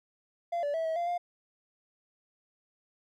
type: tone with pitch steps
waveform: triangle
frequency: 687 / 578 / 652 / 644 / 691 / 703 Hz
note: F5 / D5 / E5 / E5 / F5 / F5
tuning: -29 / -28 / -19 / -41 / -19 / +11 cents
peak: -26 dBFS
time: 0.52-1.18 s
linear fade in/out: 10 ms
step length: 110 ms
effects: tanh soft clip ceiling -22 dBFS